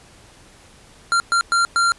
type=tone bursts at uneven times; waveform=square; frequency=1381 Hz; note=F6; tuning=20 cents flat; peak=-15 dBFS; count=4; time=1.12-1.2 / 1.32-1.41 / 1.52-1.65 / 1.76-1.92 s; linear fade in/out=0 ms; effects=pink hiss -48 dBFS RMS until 1.98 s + resampled to 24000 Hz